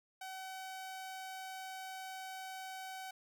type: tone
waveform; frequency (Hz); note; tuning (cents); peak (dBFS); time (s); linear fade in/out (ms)
sawtooth; 758; F#5; +42; -40; 0.21-3.11; 5
effects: none